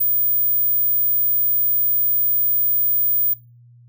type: tone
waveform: sine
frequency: 15040 Hz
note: A#9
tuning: 14 cents sharp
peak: -14 dBFS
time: 0-3.34 s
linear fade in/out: 10 ms
effects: noise-tail reverb RT60 0.3 s tail -23 dB re dry + added 120 Hz sine -45 dBFS peak until 3.88 s